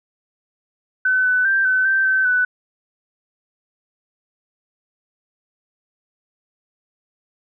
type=tone with pitch steps; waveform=sine; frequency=1515 / 1500 / 1574 / 1517 / 1560 / 1539 / 1493 Hz; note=F#6 / F#6 / G6 / F#6 / G6 / G6 / F#6; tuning=+40 / +23 / +7 / +43 / -9 / -32 / +15 cents; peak=-14 dBFS; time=1.05-2.45 s; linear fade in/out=5 ms; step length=200 ms; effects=none